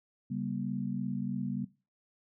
sine chord, G diminished, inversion second, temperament equal with one note detuned, 138.59 / 196 / 239.2 Hz, Db3 / G3 / Bb3, 0 / 0 / +45 cents, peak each -37 / -36 / -36 dBFS, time 0.3-1.65 s, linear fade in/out 10 ms, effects noise-tail reverb RT60 0.3 s tail -17 dB re dry

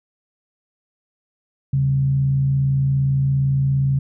sine tone with frequency modulation, 136.7 Hz, C#3, 24 cents flat, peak -15 dBFS, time 1.73-3.99 s, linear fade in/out 5 ms, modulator 57.4 Hz, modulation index 0.27, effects none

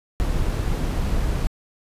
brown noise, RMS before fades -22 dBFS, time 0.2-1.47 s, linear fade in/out 0 ms, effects resampled to 32000 Hz

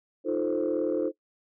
sine chord, F dominant seventh, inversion third, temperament equal, 311.1 / 349.2 / 440 / 523.3 Hz, Eb4 / F4 / A4 / C5, 0 / 0 / 0 / 0 cents, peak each -29 dBFS, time 0.24-1.12 s, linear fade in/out 50 ms, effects noise-tail reverb RT60 0.1 s tail -19 dB re dry + tanh soft clip ceiling -18 dBFS

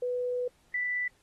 sine tone pair in turn, 494.7 / 1978.8 Hz, B4 / B6, +3 / +3 cents, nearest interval 2 octaves, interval 2400 cents, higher second, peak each -28 dBFS, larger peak neither, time 0.02-0.48 / 0.74-1.08 s, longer first, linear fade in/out 5 ms, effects pink hiss -67 dBFS RMS until 1.22 s + AAC 32 kbps

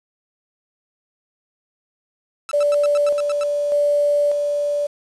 sawtooth tone bursts, 1318.5 Hz, E6, in tune, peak -24 dBFS, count 9, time 2.49-3.434 s, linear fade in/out 0 ms, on 24 ms, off 91 ms
sine tone with tremolo, 582 Hz, D5, 16 cents flat, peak -14 dBFS, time 2.53-4.87 s, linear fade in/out 10 ms, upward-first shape square, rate 0.84 Hz, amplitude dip 35%
effects resampled to 24000 Hz + 7-bit

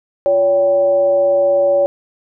sine tone with frequency modulation, 566 Hz, C#5, 36 cents sharp, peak -10 dBFS, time 0.26-1.86 s, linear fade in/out 0 ms, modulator 216 Hz, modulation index 0.35, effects none

